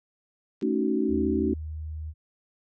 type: clicks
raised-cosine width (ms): 0.2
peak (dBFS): -33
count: 2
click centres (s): 0.613 / 0.626
type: chord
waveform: sine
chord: D# half-diminished seventh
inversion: second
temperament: equal with one note detuned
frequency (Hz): 220 / 277.2 / 311.1 / 376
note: A3 / C#4 / D#4 / F#4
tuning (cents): 0 / 0 / 0 / +28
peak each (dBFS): -28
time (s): 0.62-1.54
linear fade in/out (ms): 5
type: tone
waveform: sine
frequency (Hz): 77.78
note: D#2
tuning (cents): 0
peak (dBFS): -32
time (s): 1.08-2.14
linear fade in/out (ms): 50
effects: none